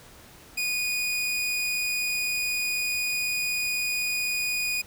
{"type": "tone", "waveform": "sawtooth", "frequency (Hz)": 2466, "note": "D#7", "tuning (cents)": -16, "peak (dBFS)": -22, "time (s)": [0.57, 4.82], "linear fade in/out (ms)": 10, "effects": ["pink hiss -50 dBFS RMS until 4.86 s"]}